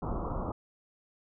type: low-pass noise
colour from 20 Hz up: pink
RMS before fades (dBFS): -34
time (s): 0.02-0.52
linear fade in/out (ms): 5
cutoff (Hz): 1300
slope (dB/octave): 96
effects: none